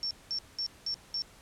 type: tone bursts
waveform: sine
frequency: 5450 Hz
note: F8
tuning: 43 cents flat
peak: -30 dBFS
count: 5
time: 0.03-1.22 s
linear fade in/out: 0 ms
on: 78 ms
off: 200 ms
effects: pink hiss -56 dBFS RMS until 1.41 s + low-pass 11000 Hz 12 dB/octave